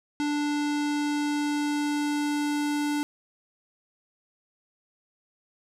square tone with low-pass filter sweep, 293.7 Hz, D4, in tune, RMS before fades -27 dBFS, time 0.2-3.03 s, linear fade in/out 0 ms, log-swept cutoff 6800 to 11000 Hz, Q 0.92, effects none

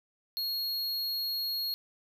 square tone, 4300 Hz, C8, 47 cents sharp, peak -31 dBFS, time 0.37-1.74 s, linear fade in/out 0 ms, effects none

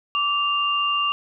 sine tone pair together, 1163.9 / 2794 Hz, D6 / F7, -16 / 0 cents, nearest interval octave + minor third, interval 1516 cents, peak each -22 dBFS, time 0.15-1.12 s, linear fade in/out 0 ms, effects none

